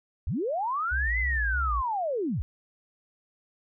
sine linear two-way sweep, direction up then down, 48.79 to 2073 to 48.79 Hz, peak -26 dBFS, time 0.27-2.42 s, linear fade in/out 0 ms, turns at 1.19 s
sine tone with vibrato, 62.1 Hz, B1, 10 cents sharp, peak -27 dBFS, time 0.91-1.82 s, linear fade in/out 20 ms, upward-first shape square, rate 3.2 Hz, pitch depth 110 cents each way
effects none

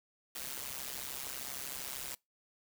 white noise with amplitude modulation, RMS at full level -38 dBFS, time 0.35-2.15 s, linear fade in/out 5 ms, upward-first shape sine, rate 133 Hz, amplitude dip 90%, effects noise-tail reverb RT60 0.2 s tail -24 dB re dry

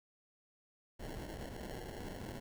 pink noise with sample-and-hold, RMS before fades -45 dBFS, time 0.99-2.4 s, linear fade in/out 10 ms, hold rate 1225 Hz, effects none

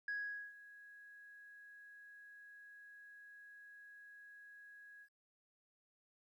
sine tone with ADSR envelope, 1661.2 Hz, G#6, in tune, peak -36 dBFS, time 0.08-5.09 s, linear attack 3 ms, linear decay 440 ms, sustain -19 dB, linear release 72 ms, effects tanh soft clip ceiling -35 dBFS + 13-bit

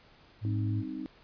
sine tone, 106.1 Hz, G#2, 38 cents sharp, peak -28 dBFS, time 0.41-0.84 s, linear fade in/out 50 ms
sine chord, C minor, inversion second, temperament equal, 196 / 261.6 / 311.1 Hz, G3 / C4 / Eb4, 0 / 0 / 0 cents, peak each -44 / -38 / -38 dBFS, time 0.45-1.06 s, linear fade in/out 0 ms
effects pink hiss -59 dBFS RMS until 1.23 s + resampled to 11025 Hz

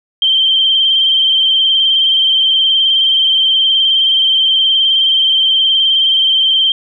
sine tone with vibrato, 3136 Hz, G7, in tune, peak -8 dBFS, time 0.22-6.72 s, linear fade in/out 2 ms, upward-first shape sine, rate 19 Hz, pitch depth 38 cents each way, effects none

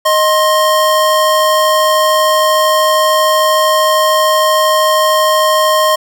square tone pair together, 622.3 / 1061.5 Hz, D#5 / C6, 0 / +25 cents, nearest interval major sixth, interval 925 cents, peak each -12 dBFS, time 0.05-5.96 s, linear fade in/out 10 ms, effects none

